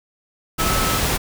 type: tone in noise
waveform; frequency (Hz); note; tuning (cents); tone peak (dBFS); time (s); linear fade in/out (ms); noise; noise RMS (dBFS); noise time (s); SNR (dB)
sine; 1300; E6; -24; -24; 0.58-0.99; 20; pink; -20; 0.58-1.18; -7
effects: none